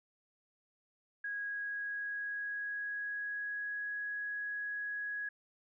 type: tone with pitch glide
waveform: sine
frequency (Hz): 1650 to 1668.2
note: G#6 to G#6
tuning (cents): -12 to +7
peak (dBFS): -36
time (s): 1.24-5.29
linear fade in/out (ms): 5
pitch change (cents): +19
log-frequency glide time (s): 1.37-3.93
effects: none